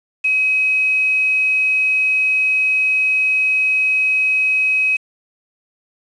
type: tone with quantisation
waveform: sine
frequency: 2540 Hz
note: D#7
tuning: 35 cents sharp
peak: -13 dBFS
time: 0.24-4.97 s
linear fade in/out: 10 ms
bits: 6
effects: resampled to 22050 Hz